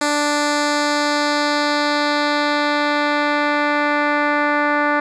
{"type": "tone with low-pass filter sweep", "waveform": "10% pulse", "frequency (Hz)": 293.7, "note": "D4", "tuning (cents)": 0, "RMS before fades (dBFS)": -18, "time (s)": [0.01, 5], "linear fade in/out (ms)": 5, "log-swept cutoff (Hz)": [7900, 1800], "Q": 1.5, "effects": []}